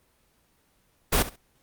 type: noise with echo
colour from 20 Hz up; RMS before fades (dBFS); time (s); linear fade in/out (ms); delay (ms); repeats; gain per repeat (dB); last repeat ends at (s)
pink; -21; 1.12-1.23; 10; 67; 2; -15; 1.364
effects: pink hiss -66 dBFS RMS until 1.62 s + Opus 24 kbps